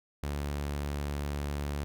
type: tone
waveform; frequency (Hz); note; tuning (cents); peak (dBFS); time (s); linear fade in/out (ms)
sawtooth; 72.1; D2; -31; -28; 0.23-1.84; 0
effects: none